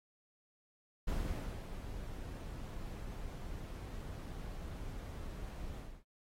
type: noise with ADSR envelope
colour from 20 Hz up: brown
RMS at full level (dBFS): -35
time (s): 1.07-6.04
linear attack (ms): 12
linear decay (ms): 510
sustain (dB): -9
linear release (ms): 270
effects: AAC 48 kbps